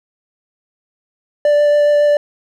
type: tone with vibrato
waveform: triangle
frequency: 587.3 Hz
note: D5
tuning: in tune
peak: -7 dBFS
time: 1.45-2.17 s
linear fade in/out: 2 ms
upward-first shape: sine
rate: 7.2 Hz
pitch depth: 8 cents each way
effects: none